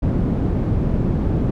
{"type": "low-pass noise", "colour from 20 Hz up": "white", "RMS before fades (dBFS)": -19, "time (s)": [0.02, 1.51], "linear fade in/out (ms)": 10, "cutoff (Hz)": 200, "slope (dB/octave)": 12, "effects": []}